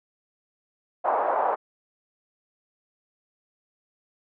pink band-pass noise, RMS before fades -24 dBFS, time 1.04-1.56 s, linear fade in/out 20 ms, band 590 to 1000 Hz, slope 24 dB/octave, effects none

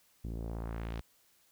sawtooth tone with low-pass filter sweep, 56.4 Hz, A1, 44 cents sharp, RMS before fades -39 dBFS, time 0.24-1.01 s, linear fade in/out 5 ms, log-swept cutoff 260 to 4700 Hz, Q 1.1, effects white hiss -68 dBFS RMS until 1.51 s

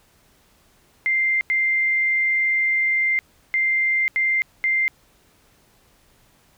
sine tone bursts at uneven times, 2093 Hz, C7, in tune, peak -17 dBFS, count 5, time 1.06-1.41 / 1.5-3.19 / 3.54-4.08 / 4.16-4.42 / 4.64-4.88 s, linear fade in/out 0 ms, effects pink hiss -58 dBFS RMS until 6.57 s

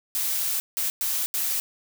blue noise bursts at uneven times, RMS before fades -26 dBFS, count 4, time 0.15-0.6 / 0.77-0.9 / 1.01-1.26 / 1.34-1.6 s, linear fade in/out 0 ms, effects none

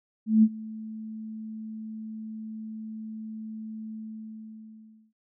sine tone with ADSR envelope, 218.9 Hz, A3, 9 cents flat, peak -13 dBFS, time 0.26-5.13 s, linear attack 170 ms, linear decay 52 ms, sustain -22 dB, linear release 1200 ms, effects none

